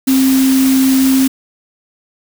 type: tone in noise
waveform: sine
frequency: 264.8 Hz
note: C4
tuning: 21 cents sharp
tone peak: -8 dBFS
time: 0.07-1.28 s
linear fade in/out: 10 ms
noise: white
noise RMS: -21 dBFS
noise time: 0.07-1.28 s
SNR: +10 dB
effects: none